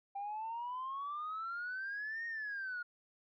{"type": "exponential two-way sweep", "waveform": "sine", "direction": "up then down", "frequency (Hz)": [788, 1866, 1419], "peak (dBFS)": -37, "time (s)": [0.15, 2.83], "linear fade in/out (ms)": 10, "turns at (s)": 2.26, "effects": ["tanh soft clip ceiling -35 dBFS"]}